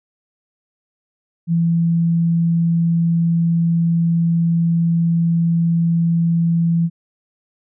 sine tone, 167.7 Hz, E3, 30 cents sharp, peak -13 dBFS, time 1.47-6.9 s, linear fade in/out 50 ms, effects none

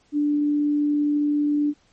sine tone, 293.7 Hz, D4, in tune, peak -18 dBFS, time 0.12-1.74 s, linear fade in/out 50 ms, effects pink hiss -61 dBFS RMS until 1.92 s + MP3 32 kbps

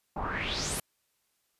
pink noise with low-pass filter sweep, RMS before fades -33 dBFS, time 0.16-0.8 s, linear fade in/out 5 ms, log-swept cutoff 790 to 12000 Hz, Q 4.6, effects white hiss -75 dBFS RMS until 1.59 s + resampled to 32000 Hz

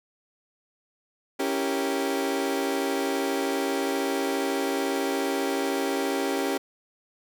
30% pulse chord, C# diminished seventh, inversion none, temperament equal, 277.2 / 329.6 / 392 / 466.2 Hz, C#4 / E4 / G4 / Bb4, 0 / 0 / 0 / 0 cents, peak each -26 / -32 / -26 / -31 dBFS, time 1.39-6.58 s, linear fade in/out 10 ms, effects none

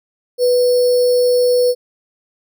sine tone with sample-and-hold, 493.9 Hz, B4, in tune, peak -10 dBFS, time 0.38-1.75 s, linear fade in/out 50 ms, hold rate 4900 Hz, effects none

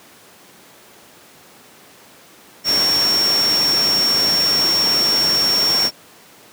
sine tone in noise, 5500 Hz, F8, 27 cents flat, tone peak -14 dBFS, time 2.64-5.91 s, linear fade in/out 50 ms, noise pink, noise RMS -23 dBFS, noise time 2.64-5.91 s, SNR +6 dB, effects pink hiss -45 dBFS RMS until 6.52 s + high-pass 200 Hz 12 dB/octave

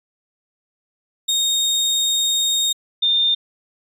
30% pulse / sine tone pair in turn, 3709 / 3618 Hz, A#7 / A7, -9 / +48 cents, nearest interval unison, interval 43 cents, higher first, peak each -14 dBFS, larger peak neither, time 1.28-2.73 / 3.02-3.35 s, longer first, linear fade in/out 10 ms, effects resampled to 32000 Hz

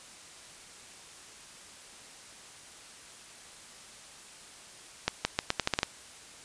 accelerating click train, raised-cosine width 0.2 ms, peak -8 dBFS, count 9, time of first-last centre 5.08-5.831 s, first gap 170 ms, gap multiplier 0.82, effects white hiss -50 dBFS RMS until 6.44 s + resampled to 22050 Hz

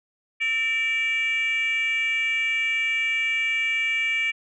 sine tone with frequency modulation, 2323 Hz, D7, 20 cents flat, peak -20 dBFS, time 0.4-4.32 s, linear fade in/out 20 ms, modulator 509 Hz, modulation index 0.61, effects tanh soft clip ceiling -17 dBFS

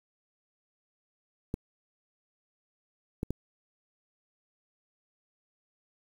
clicks, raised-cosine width 3 ms, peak -18 dBFS, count 3, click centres 1.541 / 3.231 / 3.306 s, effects 8-bit

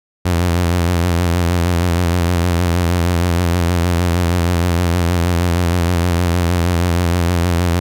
sawtooth tone with vibrato, 86.9 Hz, F2, 8 cents flat, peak -9 dBFS, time 0.25-7.8 s, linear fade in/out 10 ms, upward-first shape sine, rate 6.4 Hz, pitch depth 59 cents each way, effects none

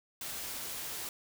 white noise, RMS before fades -40 dBFS, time 0.21-1.09 s, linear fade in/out 2 ms, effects none

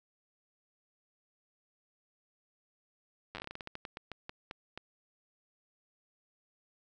slowing click train, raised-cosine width 0.3 ms, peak -25 dBFS, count 19, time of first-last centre 3.35-4.776 s, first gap 9 ms, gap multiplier 1.22, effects none

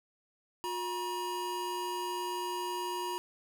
square tone pair together, 358.8 / 958 Hz, F4 / A#5, +47 / +47 cents, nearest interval octave + perfect fourth, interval 1700 cents, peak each -39 / -36 dBFS, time 0.64-3.18 s, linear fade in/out 0 ms, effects none

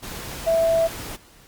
sine tone in noise, 659.3 Hz, E5, in tune, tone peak -16 dBFS, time 0.46-0.88 s, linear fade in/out 20 ms, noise pink, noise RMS -34 dBFS, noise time 0.02-1.17 s, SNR +15 dB, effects pink hiss -51 dBFS RMS until 1.47 s + Opus 48 kbps

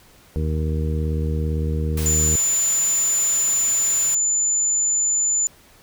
harmonic tone, 77.78 Hz, D#2, in tune, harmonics 1 / 2 / 3 / 4 / 5 / 6, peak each -21 / -26 / -32 / -35 / -36 / -32 dBFS, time 0.36-2.36 s, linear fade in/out 0 ms
white noise, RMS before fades -31 dBFS, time 1.97-4.15 s, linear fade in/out 5 ms
sine tone, 7040 Hz, A8, in tune, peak -17 dBFS, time 2.06-5.47 s, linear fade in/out 0 ms
effects pink hiss -51 dBFS RMS until 5.82 s

